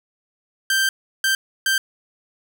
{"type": "tone bursts at uneven times", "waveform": "sawtooth", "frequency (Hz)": 1568, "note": "G6", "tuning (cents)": 0, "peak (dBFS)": -13, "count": 3, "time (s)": [[0.7, 0.89], [1.24, 1.35], [1.66, 1.78]], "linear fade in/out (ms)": 2, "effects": []}